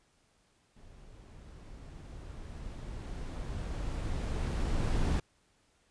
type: noise with level ramp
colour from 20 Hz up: brown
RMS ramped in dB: -54 to -28 dBFS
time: 0.76-5.2 s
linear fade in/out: 5 ms
effects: pink hiss -70 dBFS RMS until 5.9 s + resampled to 22050 Hz